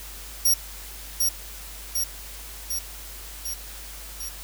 15% pulse tone with echo, 5630 Hz, F8, 13 cents sharp, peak -11 dBFS, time 0.45-0.54 s, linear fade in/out 5 ms, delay 750 ms, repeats 5, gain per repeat -3 dB, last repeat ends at 4.29 s, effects added 50 Hz sine -41 dBFS peak until 4.43 s + white hiss -41 dBFS RMS until 4.43 s

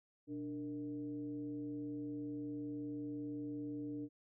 sine tone with frequency modulation, 293.7 Hz, D4, in tune, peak -40 dBFS, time 0.27-4.09 s, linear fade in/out 50 ms, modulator 169 Hz, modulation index 0.58, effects none

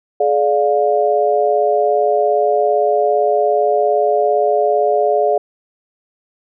sine chord, D diminished, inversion second, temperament just, 422.9 / 587.3 / 704.8 Hz, Ab4 / D5 / F5, +31 / 0 / +16 cents, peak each -16 dBFS, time 0.2-5.38 s, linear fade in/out 5 ms, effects none

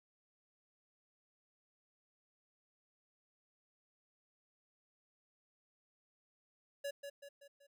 square tone with echo, 565 Hz, C#5, 33 cents sharp, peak -39 dBFS, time 6.84-6.91 s, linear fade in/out 10 ms, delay 190 ms, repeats 4, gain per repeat -6 dB, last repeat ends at 7.67 s, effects none

